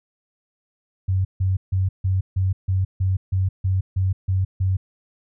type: tone bursts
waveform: sine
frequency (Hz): 94.4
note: F#2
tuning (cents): +35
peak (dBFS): -17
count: 12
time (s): 1.08-4.77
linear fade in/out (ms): 10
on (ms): 170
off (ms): 150
effects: none